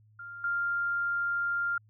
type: tone with level steps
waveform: sine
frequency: 1396.9 Hz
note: F6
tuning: in tune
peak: -40 / -27 dBFS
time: 0.19-1.78 s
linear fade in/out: 5 ms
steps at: 0.44 s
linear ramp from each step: 2 ms
effects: added 107 Hz sine -58 dBFS peak until 1.89 s